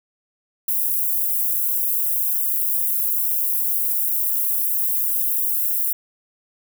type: high-pass noise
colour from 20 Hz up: white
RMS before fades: -21 dBFS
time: 0.68-5.93 s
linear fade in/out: 5 ms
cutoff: 12000 Hz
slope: 24 dB/octave
effects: none